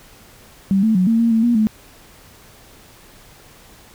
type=tone with pitch steps; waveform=sine; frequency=194.3 / 220.9 / 183.6 / 227.1 / 231.5 / 224.2 / 238.5 / 216.7 Hz; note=G3 / A3 / F#3 / A#3 / A#3 / A3 / A#3 / A3; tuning=-15 / +7 / -13 / -45 / -12 / +33 / +40 / -26 cents; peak=-12 dBFS; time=0.71-1.67 s; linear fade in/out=0 ms; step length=120 ms; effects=pink hiss -46 dBFS RMS until 3.94 s